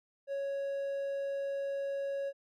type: tone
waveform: triangle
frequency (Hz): 554.4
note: C#5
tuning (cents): 0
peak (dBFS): -31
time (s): 0.27-2.33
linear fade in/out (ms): 50
effects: none